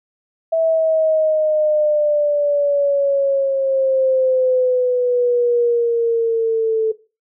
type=exponential sweep; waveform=sine; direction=down; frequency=655 to 439.4 Hz; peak=-13 dBFS; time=0.52-6.92 s; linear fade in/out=10 ms; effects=noise-tail reverb RT60 0.3 s tail -17 dB re dry